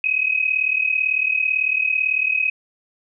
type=tone pair together; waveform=sine; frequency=2516 / 2554 Hz; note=D#7 / D#7; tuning=+19 / +45 cents; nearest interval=unison; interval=26 cents; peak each=-20 dBFS; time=0.04-2.5 s; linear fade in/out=2 ms; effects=none